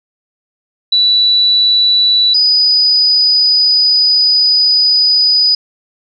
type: tone pair in turn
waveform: sine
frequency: 3951 / 4966 Hz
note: B7 / D#8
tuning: 0 / -4 cents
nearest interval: major third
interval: 396 cents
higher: second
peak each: -7 dBFS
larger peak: neither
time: 0.92-2.34 / 2.34-5.55 s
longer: second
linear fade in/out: 5 ms
effects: none